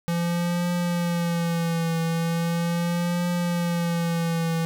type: tone with vibrato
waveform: square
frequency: 170 Hz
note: F3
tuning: 46 cents flat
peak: -23 dBFS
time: 0.08-4.65 s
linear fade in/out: 0 ms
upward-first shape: triangle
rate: 0.39 Hz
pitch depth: 56 cents each way
effects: none